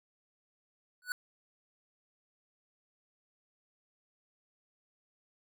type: tone with exponential growth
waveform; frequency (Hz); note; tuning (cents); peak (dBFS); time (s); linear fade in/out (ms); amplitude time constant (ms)
square; 1480; F#6; 0; -29; 1.02-1.12; 1; 21
effects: none